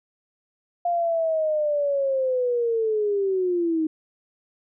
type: linear sweep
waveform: sine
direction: down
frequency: 702 to 310.6 Hz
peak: -20 dBFS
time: 0.85-3.87 s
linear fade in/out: 5 ms
effects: none